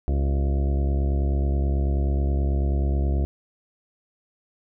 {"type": "harmonic tone with a mistuned harmonic", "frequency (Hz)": 69.3, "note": "C#2", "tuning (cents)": 0, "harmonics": [1, 2, 3, 4, 5, 6, 7, 8, 9, 10], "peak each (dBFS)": [-20, -30, -35, -36, -35, -41, -43, -44, -42, -42], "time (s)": [0.08, 3.25], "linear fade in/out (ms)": 0, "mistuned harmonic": 6, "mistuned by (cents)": -74, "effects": []}